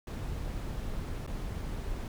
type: noise with dropouts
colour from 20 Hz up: brown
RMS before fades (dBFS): -36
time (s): 0.07-2.08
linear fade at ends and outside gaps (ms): 2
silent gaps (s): 1.266-1.275
effects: none